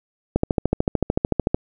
click train, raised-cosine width 2 ms, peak -4 dBFS, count 17, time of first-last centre 0.36-1.545 s, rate 13.5 Hz, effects none

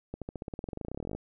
accelerating click train, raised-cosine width 2 ms, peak -23 dBFS, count 26, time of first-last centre 0.14-1.15 s, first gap 77 ms, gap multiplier 0.94, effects none

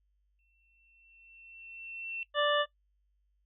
sine tone with exponential growth, 2698 Hz, E7, 40 cents sharp, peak -35 dBFS, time 0.39-2.23 s, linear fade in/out 1 ms, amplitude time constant 400 ms
harmonic tone, 587 Hz, D5, 1 cent flat, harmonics 1 / 2 / 3 / 5 / 6, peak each -28 / -31 / -33 / -35 / -36 dBFS, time 2.34-2.66 s, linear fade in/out 50 ms
effects noise-tail reverb RT60 0.1 s tail -17 dB re dry + added 50 Hz sine -70 dBFS peak until 3.45 s

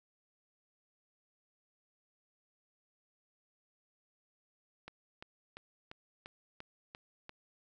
click train, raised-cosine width 0.3 ms, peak -30 dBFS, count 8, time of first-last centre 4.88-7.294 s, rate 2.9 Hz, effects none

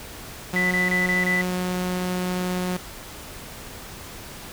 sawtooth tone, 181.5 Hz, F#3, 33 cents flat, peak -20 dBFS, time 0.53-2.77 s, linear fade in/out 5 ms
sine tone bursts, 1987 Hz, B6, 10 cents sharp, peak -20 dBFS, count 5, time 0.56-1.414 s, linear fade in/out 2 ms, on 150 ms, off 26 ms
effects pink hiss -39 dBFS RMS until 4.52 s

